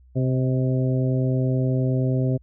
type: harmonic tone with a mistuned harmonic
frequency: 129.9 Hz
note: C3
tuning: 12 cents flat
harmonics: 1 / 2 / 3 / 4 / 5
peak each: -20 / -26 / -30 / -32 / -34 dBFS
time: 0.15-2.38 s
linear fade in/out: 20 ms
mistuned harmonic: 5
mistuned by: -30 cents
effects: added 63 Hz sine -49 dBFS peak until 2.42 s